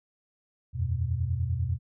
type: chord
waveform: sine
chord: E suspended second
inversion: none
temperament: equal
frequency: 82.41 / 92.5 / 123.47 Hz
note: E2 / F#2 / B2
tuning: 0 / 0 / 0 cents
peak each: -30 dBFS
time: 0.73-1.79 s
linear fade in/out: 50 ms
effects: none